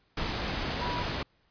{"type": "tone in noise", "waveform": "sine", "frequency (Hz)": 975, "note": "B5", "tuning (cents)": -23, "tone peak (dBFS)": -33, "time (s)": [0.81, 1.03], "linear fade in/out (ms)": 5, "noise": "pink", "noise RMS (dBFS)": -32, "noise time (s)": [0.17, 1.23], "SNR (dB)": -4, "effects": ["pink hiss -69 dBFS RMS until 1.5 s", "resampled to 11025 Hz"]}